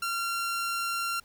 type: tone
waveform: sawtooth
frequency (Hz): 1375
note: F6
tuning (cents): -27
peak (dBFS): -25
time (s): 0.02-1.2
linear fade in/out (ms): 5
effects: pink hiss -61 dBFS RMS until 1.24 s